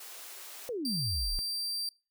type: high-pass noise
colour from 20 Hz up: white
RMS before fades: -46 dBFS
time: 0-0.69 s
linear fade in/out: 5 ms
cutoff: 370 Hz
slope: 24 dB/octave
type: exponential sweep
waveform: sine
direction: down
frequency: 523.3 to 30.34 Hz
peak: -32 dBFS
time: 0.69-1.39 s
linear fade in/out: 0 ms
type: tone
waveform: 40% pulse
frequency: 4699 Hz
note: D8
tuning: in tune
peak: -31 dBFS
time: 0.85-1.89 s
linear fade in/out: 2 ms
effects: noise-tail reverb RT60 0.3 s tail -23 dB re dry